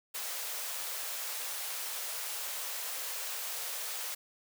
white high-pass noise, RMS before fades -38 dBFS, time 0.14-4.15 s, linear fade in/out 10 ms, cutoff 450 Hz, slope 48 dB/octave, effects none

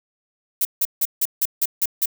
violet noise bursts, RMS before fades -19 dBFS, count 8, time 0.61-2.058 s, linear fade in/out 5 ms, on 41 ms, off 160 ms, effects none

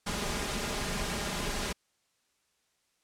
pink noise with comb filter, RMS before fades -33 dBFS, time 0.06-1.73 s, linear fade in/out 10 ms, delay 4.9 ms, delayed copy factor +0.55, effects white hiss -74 dBFS RMS until 3.03 s + low-pass 9000 Hz 12 dB/octave

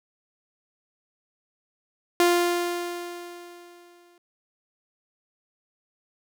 sawtooth tone with exponential decay, 349.2 Hz, F4, in tune, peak -12 dBFS, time 2.2-4.18 s, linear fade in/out 1 ms, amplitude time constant 430 ms, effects none

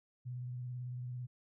sine tone with vibrato, 124.2 Hz, B2, 10 cents sharp, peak -39 dBFS, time 0.25-1.27 s, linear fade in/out 20 ms, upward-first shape sine, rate 18 Hz, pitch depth 32 cents each way, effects none

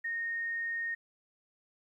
sine tone, 1850 Hz, A#6, 14 cents flat, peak -32 dBFS, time 0.04-0.95 s, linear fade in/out 10 ms, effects 12-bit

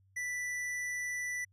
square tone, 1975.5 Hz, B6, in tune, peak -35 dBFS, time 0.16-1.45 s, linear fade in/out 10 ms, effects added 96 Hz sine -64 dBFS peak until 1.52 s + low-pass 11000 Hz 12 dB/octave

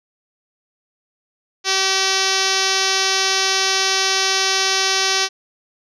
5% pulse tone with low-pass filter, 383.7 Hz, G4, 37 cents flat, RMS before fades -18 dBFS, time 1.64-5.29 s, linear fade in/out 50 ms, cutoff 6000 Hz, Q 3.9, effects none

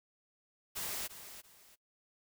white noise with echo, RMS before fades -39 dBFS, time 0.75-1.08 s, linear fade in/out 20 ms, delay 340 ms, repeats 2, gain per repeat -11 dB, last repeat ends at 1.76 s, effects noise-tail reverb RT60 0.1 s tail -21 dB re dry

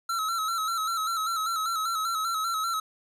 square tone with vibrato, 1318.5 Hz, E6, in tune, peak -27 dBFS, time 0.09-2.8 s, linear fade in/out 5 ms, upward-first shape square, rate 5.1 Hz, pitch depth 50 cents each way, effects resampled to 32000 Hz + 10-bit

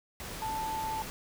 sine tone in noise, 880 Hz, A5, in tune, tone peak -32 dBFS, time 0.42-1.02 s, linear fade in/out 0 ms, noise pink, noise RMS -41 dBFS, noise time 0.2-1.1 s, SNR +6 dB, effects none

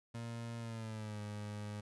30% pulse tone with pitch glide, 116.54 to 104.43 Hz, A#2 to G#2, 0 to +10 cents, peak -39 dBFS, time 0.14-1.81 s, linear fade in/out 10 ms, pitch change -190 cents, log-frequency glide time 0.59-1.2 s, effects resampled to 24000 Hz + 13-bit

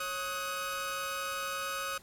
sawtooth tone cluster, 548 / 1258 / 1485 Hz, C#5 / D#6 / F#6, -20 / +19 / +6 cents, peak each -37 / -32 / -36 dBFS, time 0-1.98 s, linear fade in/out 5 ms, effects pink hiss -57 dBFS RMS until 2.02 s + MP3 64 kbps

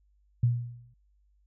sine tone with exponential decay, 120 Hz, B2, 49 cents flat, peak -18 dBFS, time 0.43-0.94 s, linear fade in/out 5 ms, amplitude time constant 110 ms, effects added 50 Hz sine -63 dBFS peak until 1.46 s

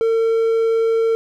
triangle tone, 453 Hz, A#4, 50 cents flat, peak -12 dBFS, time 0.01-1.15 s, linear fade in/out 0 ms, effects none

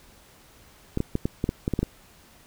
clicks, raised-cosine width 3 ms, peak -11 dBFS, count 10, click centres 0.974 / 1.004 / 1.154 / 1.255 / 1.441 / 1.491 / 1.679 / 1.737 / 1.791 / 1.83 s, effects pink hiss -54 dBFS RMS until 2.46 s

